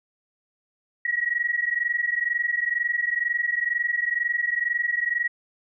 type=tone pair together; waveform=sine; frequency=1900 / 1922.1 Hz; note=A#6 / B6; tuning=+33 / -47 cents; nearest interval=unison; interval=20 cents; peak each=-25 dBFS; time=1.05-5.28 s; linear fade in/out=5 ms; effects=none